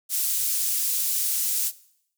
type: high-pass noise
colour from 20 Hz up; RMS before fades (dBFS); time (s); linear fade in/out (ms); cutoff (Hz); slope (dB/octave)
pink; -25; 0.09-1.72; 50; 8400; 12
effects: noise-tail reverb RT60 0.7 s tail -19 dB re dry